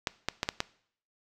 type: clicks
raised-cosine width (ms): 0.2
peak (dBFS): -10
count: 5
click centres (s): 0.072 / 0.286 / 0.431 / 0.489 / 0.604
effects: noise-tail reverb RT60 0.6 s tail -20 dB re dry